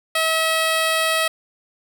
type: tone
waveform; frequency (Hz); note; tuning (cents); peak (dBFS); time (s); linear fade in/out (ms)
10% pulse; 644; E5; -41; -9; 0.15-1.28; 5
effects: none